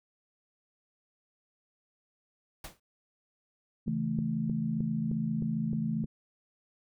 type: noise with exponential decay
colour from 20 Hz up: pink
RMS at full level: -38 dBFS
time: 2.64-2.8 s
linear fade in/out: 5 ms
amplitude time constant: 34 ms
type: chord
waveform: sine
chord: A major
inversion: first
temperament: just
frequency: 137.5 / 165 / 220 Hz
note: C#3 / E3 / A3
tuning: -14 / +2 / 0 cents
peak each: -36 / -33 / -31 dBFS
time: 3.86-6.06 s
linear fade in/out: 20 ms
type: click train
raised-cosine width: 3 ms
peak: -26 dBFS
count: 8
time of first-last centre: 3.88-6.04 s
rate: 3.24 Hz
effects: none